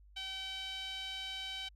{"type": "tone with band-pass filter", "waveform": "sawtooth", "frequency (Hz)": 767, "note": "G5", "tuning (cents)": -38, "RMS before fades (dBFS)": -42, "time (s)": [0.16, 1.69], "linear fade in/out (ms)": 10, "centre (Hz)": 3300, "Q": 4, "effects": ["added 50 Hz sine -57 dBFS peak until 1.75 s"]}